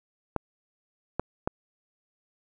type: clicks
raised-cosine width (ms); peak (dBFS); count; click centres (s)
1; -12; 3; 0.363 / 1.196 / 1.475
effects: none